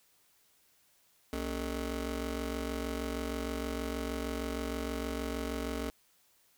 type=ring-modulated tone; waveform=20% pulse; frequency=171.6 Hz; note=F3; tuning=30 cents flat; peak=-26 dBFS; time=1.33-5.9 s; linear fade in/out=0 ms; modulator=109 Hz; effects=white hiss -68 dBFS RMS until 6.57 s